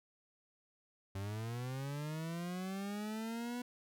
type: linear sweep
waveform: 40% pulse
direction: up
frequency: 95.2 to 246.9 Hz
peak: -38 dBFS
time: 1.15-3.62 s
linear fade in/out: 5 ms
effects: none